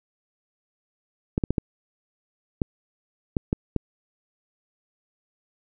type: clicks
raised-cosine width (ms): 3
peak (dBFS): -9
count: 8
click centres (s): 1.379 / 1.438 / 1.506 / 1.582 / 2.618 / 3.368 / 3.529 / 3.763
effects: none